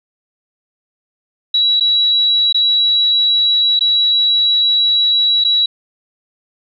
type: tone with dropouts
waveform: sine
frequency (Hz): 3902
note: B7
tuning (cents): -22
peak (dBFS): -10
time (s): 1.54-5.66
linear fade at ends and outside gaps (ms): 5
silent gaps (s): 1.799-1.807 / 2.527-2.544 / 3.793-3.808 / 5.44-5.447
effects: none